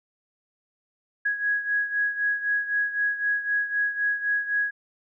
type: beating tone pair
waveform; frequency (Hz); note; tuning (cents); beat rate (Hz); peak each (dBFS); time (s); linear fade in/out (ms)
sine; 1661.2 / 1665.1; G#6 / G#6; 0 / +4; 3.9; -24 / -29; 1.25-4.71; 10
effects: none